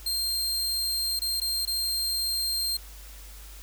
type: tone with dropouts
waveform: sawtooth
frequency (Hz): 4186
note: C8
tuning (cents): 0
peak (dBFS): -23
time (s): 0.06-2.77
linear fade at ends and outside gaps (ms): 5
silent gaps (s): 1.193-1.217 / 1.402-1.415 / 1.653-1.674
effects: added 50 Hz sine -43 dBFS peak until 3.62 s + white hiss -49 dBFS RMS until 3.62 s